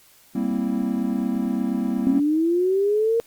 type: chord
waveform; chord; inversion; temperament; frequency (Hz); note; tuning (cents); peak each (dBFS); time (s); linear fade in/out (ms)
triangle; C dominant seventh; second; equal; 196 / 233.1 / 261.6 / 329.6; G3 / Bb3 / C4 / E4; 0 / 0 / 0 / 0; -25 / -23 / -24 / -29; 0.35-2.2; 5
type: linear sweep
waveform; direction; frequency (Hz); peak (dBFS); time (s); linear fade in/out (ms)
sine; up; 262.4 to 466.2; -17; 2.07-3.2; 0
effects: white hiss -54 dBFS RMS until 3.26 s + Opus 48 kbps